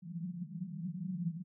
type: band-pass noise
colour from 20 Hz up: white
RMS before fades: -40 dBFS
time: 0.02-1.44 s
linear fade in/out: 50 ms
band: 160 to 190 Hz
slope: 96 dB/octave
effects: none